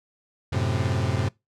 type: chord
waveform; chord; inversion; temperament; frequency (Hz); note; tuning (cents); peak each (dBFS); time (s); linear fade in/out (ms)
40% pulse; F# diminished; none; equal; 92.5 / 110 / 130.81; F#2 / A2 / C3; 0 / 0 / 0; -26; 0.52-1.29; 10
effects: noise-tail reverb RT60 0.2 s tail -23 dB re dry + low-pass 7000 Hz 12 dB/octave